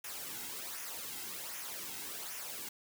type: noise with flanger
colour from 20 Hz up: white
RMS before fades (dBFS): -43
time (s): 0.04-2.69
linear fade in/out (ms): 5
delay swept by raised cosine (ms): 0.23 to 1.73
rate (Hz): 1.3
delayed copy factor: -0.6
effects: none